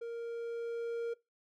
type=tone with level ramp; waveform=triangle; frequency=466.2 Hz; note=A#4; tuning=in tune; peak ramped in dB=-36 to -31 dBFS; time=0.01-1.14 s; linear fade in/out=10 ms; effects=noise-tail reverb RT60 0.2 s tail -21 dB re dry